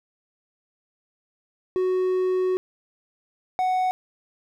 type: tone pair in turn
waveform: triangle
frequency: 370 / 741.5 Hz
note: F#4 / F#5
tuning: 0 / +4 cents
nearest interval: octave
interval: 1204 cents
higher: second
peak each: -18 dBFS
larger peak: neither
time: 1.76-2.57 / 3.59-3.91 s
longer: first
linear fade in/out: 0 ms
effects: none